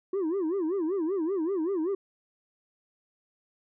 sine tone with vibrato, 353.2 Hz, F4, 20 cents sharp, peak -23 dBFS, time 0.13-1.95 s, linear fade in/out 5 ms, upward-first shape sine, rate 5.2 Hz, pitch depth 230 cents each way, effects tanh soft clip ceiling -25 dBFS

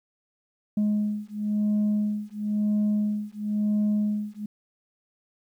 sine beating tone pair, 209.1 / 210.08 Hz, G#3 / G#3, +12 / +20 cents, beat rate 0.98 Hz, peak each -24 dBFS, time 0.77-4.46 s, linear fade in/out 5 ms, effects tanh soft clip ceiling -19 dBFS + 10-bit

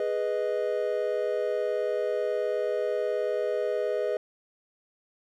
triangle chord, G# minor, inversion none, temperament equal, 415.3 / 493.9 / 622.3 Hz, G#4 / B4 / D#5, 0 / 0 / 0 cents, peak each -28 dBFS, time 0-4.17 s, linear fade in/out 2 ms, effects none

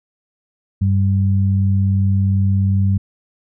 sine tone pair together, 97.3 / 194.6 Hz, G2 / G3, -12 / -12 cents, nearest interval octave, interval 1200 cents, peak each -13 / -20 dBFS, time 0.81-2.98 s, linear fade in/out 10 ms, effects none

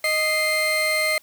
35% pulse tone pair together, 622.3 / 2093 Hz, D#5 / C7, 0 / 0 cents, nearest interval octave + major sixth, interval 2100 cents, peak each -23 / -19 dBFS, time 0.04-1.18 s, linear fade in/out 2 ms, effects white hiss -56 dBFS RMS until 1.22 s

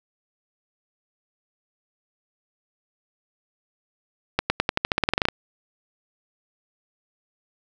accelerating click train, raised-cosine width 0.3 ms, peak -3 dBFS, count 15, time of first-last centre 4.39-5.286 s, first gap 110 ms, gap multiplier 0.91, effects none

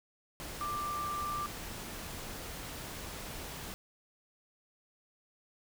sine tone in noise, 1181 Hz, D6, 9 cents sharp, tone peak -34 dBFS, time 0.61-1.46 s, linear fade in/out 0 ms, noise pink, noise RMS -43 dBFS, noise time 0.4-3.74 s, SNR +6 dB, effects none

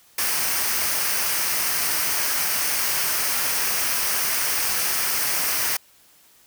white noise with comb filter, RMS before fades -23 dBFS, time 0.18-5.77 s, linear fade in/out 5 ms, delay 0.27 ms, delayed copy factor -0.5, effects white hiss -55 dBFS RMS until 6.46 s

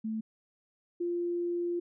sine tone pair in turn, 220 / 347.5 Hz, A3 / F4, 0 / -9 cents, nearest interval minor sixth, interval 791 cents, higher second, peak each -31 / -29 dBFS, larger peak second, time 0.04-0.21 / 1-1.8 s, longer second, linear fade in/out 10 ms, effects none

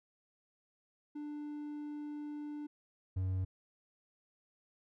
triangle tone pair in turn, 296 / 93.53 Hz, D4 / F#2, +14 / +19 cents, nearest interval octave + minor sixth, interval 1995 cents, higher first, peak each -38 / -30 dBFS, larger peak second, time 1.15-2.67 / 3.16-3.45 s, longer first, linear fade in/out 10 ms, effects none

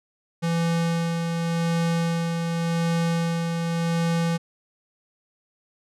square tone with tremolo, 167.6 Hz, E3, 29 cents sharp, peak -21 dBFS, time 0.42-4.38 s, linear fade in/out 20 ms, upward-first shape sine, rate 0.88 Hz, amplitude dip 35%, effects low-pass 9000 Hz 12 dB/octave

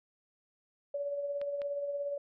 sine tone with tremolo, 570 Hz, C#5, 48 cents sharp, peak -31 dBFS, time 0.94-2.18 s, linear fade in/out 5 ms, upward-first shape sine, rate 17 Hz, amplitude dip 40%
clicks, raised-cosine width 0.3 ms, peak -31 dBFS, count 2, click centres 1.415 / 1.618 s
effects none

